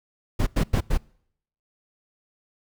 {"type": "noise bursts", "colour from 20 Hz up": "brown", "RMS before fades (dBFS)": -20, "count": 4, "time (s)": [0.39, 0.977], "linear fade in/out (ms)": 10, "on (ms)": 77, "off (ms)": 93, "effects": ["noise-tail reverb RT60 0.7 s tail -25 dB re dry"]}